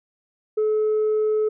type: tone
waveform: sine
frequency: 430 Hz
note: A4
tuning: 40 cents flat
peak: -16 dBFS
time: 0.57-1.49 s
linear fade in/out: 10 ms
effects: tanh soft clip ceiling -16 dBFS